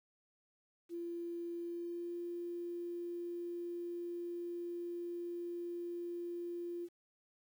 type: tone with pitch glide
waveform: sine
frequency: 342.3 to 346.5 Hz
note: F4 to F4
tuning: -35 to -14 cents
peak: -39 dBFS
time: 0.89-6.89 s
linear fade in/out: 50 ms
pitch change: +21 cents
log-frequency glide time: 1.56-2.17 s
effects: 11-bit